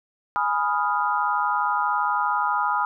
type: chord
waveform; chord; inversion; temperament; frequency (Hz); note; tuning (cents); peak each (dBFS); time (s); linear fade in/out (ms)
sine; F half-diminished seventh; first; equal; 830.6 / 987.8 / 1244.5 / 1396.9; Ab5 / Cb6 / Eb6 / F6; 0 / 0 / 0 / 0; -26 / -25 / -25 / -28; 0.36-2.85; 0
effects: none